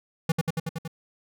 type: tone with echo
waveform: square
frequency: 163 Hz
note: E3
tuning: 19 cents flat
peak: -20 dBFS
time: 0.29-0.32 s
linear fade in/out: 5 ms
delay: 93 ms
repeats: 6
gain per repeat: -2 dB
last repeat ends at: 0.878 s
effects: none